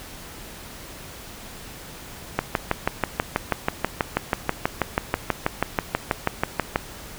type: click train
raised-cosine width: 0.5 ms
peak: -4 dBFS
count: 28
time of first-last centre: 2.39-6.759 s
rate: 6.18 Hz
effects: pink hiss -40 dBFS RMS until 7.18 s